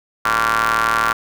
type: ring-modulated tone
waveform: sawtooth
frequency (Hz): 112.2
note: A2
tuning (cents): +34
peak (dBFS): -8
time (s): 0.25-1.13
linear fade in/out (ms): 5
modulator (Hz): 1270
effects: none